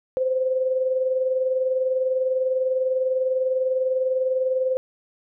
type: tone pair together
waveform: sine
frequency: 516 / 536 Hz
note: C5 / C5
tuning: -24 / +42 cents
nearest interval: minor second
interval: 66 cents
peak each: -20 / -29 dBFS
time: 0.17-4.77 s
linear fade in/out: 0 ms
effects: none